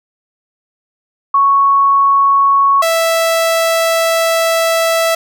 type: tone pair in turn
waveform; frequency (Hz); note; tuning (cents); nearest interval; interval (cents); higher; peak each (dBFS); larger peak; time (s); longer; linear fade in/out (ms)
sine / sawtooth; 1108.7 / 659.2; C#6 / E5; 0 / 0; major sixth; 900; first; -7; neither; 1.34-2.82 / 2.82-5.15; second; 5
effects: none

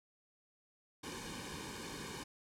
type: noise with comb filter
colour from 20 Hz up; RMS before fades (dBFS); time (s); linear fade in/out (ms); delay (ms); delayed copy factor
pink; -45; 1.03-2.24; 10; 1.5; -1
effects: low-pass 9000 Hz 12 dB/octave

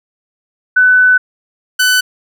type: tone pair in turn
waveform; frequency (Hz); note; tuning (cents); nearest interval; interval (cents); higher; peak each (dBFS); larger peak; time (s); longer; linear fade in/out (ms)
sine / sawtooth; 1500 / 1500; F#6 / F#6; +23 / +23; unison; 0; neither; -5; neither; 0.76-1.18 / 1.79-2.01; first; 10
effects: none

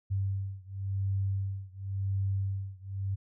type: beating tone pair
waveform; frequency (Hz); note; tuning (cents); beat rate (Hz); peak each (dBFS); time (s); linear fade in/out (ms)
sine; 97.1 / 98.03; G2 / G2; -16 / +1; 0.93; -32 / -33; 0.1-3.16; 20
effects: none

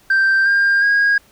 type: tone with pitch steps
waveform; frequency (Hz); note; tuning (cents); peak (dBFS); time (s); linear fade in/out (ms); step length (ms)
sine; 1568 / 1601.9 / 1636.5; G6 / G6 / G#6; 0 / +37 / -26; -9; 0.1-1.18; 5; 360
effects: tanh soft clip ceiling -10 dBFS + pink hiss -52 dBFS RMS until 1.31 s

